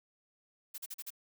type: noise bursts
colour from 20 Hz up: blue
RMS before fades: -42 dBFS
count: 5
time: 0.74-1.105 s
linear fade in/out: 10 ms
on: 41 ms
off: 40 ms
effects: none